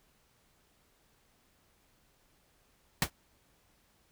pink noise with exponential decay, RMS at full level -22 dBFS, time 3.02-3.1 s, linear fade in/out 2 ms, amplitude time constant 17 ms, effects pink hiss -69 dBFS RMS until 4.11 s

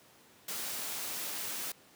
white noise, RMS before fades -38 dBFS, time 0.48-1.72 s, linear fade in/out 5 ms, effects pink hiss -60 dBFS RMS until 1.95 s + high-pass 150 Hz 12 dB/octave

